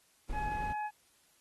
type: noise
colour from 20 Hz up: brown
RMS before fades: -39 dBFS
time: 0.29-0.73 s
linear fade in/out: 5 ms
type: harmonic tone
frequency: 845 Hz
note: G#5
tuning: 30 cents sharp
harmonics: 1 / 2 / 3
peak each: -34 / -44 / -50 dBFS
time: 0.32-0.91 s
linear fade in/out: 50 ms
effects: white hiss -68 dBFS RMS until 1.4 s + AAC 32 kbps